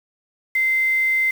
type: tone with quantisation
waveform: sine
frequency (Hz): 2075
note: C7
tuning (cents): -15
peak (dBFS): -16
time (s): 0.55-1.31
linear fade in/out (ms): 5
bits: 6
effects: none